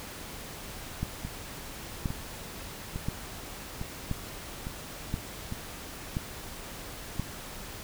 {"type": "two click trains", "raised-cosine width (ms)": 5, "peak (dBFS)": [-17, -22], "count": [7, 6], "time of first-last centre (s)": [[1.03, 7.196], [1.25, 5.524]], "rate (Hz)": [0.973, 1.17], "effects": ["pink hiss -42 dBFS RMS until 7.83 s"]}